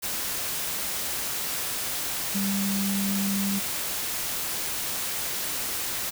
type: tone in noise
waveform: sine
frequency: 197.6 Hz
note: G3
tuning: 14 cents sharp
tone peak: -25 dBFS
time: 2.34-3.6 s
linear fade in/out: 20 ms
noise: white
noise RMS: -30 dBFS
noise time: 0.02-6.11 s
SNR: +2 dB
effects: none